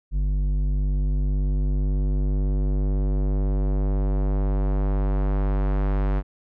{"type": "tone with low-pass filter sweep", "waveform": "square", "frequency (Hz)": 49, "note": "G1", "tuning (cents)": 0, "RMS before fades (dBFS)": -22, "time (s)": [0.11, 6.23], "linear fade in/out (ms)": 50, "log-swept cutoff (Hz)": [140, 1600], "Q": 0.75, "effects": []}